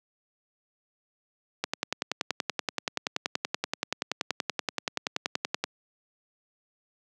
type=click train; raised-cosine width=0.2 ms; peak=-9 dBFS; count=43; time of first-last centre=1.64-5.64 s; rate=10.5 Hz; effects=high-pass 200 Hz 12 dB/octave